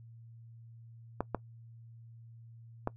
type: clicks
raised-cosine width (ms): 1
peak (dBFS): -17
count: 3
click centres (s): 1.206 / 1.347 / 2.874
effects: noise-tail reverb RT60 0.1 s tail -21 dB re dry + added 115 Hz sine -50 dBFS peak until 2.96 s